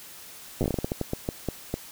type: slowing click train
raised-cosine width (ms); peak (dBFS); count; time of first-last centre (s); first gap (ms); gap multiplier
2; -13; 16; 0.61-1.74; 8; 1.28
effects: white hiss -45 dBFS RMS until 1.91 s